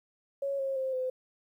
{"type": "tone with pitch steps", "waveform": "sine", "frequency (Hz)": [554.4, 540.2, 526.3, 512.8], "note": ["C#5", "C#5", "C5", "C5"], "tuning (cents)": [0, -45, 10, -35], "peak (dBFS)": -29, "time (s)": [0.42, 1.1], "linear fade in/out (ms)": 5, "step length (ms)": 170, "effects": ["11-bit"]}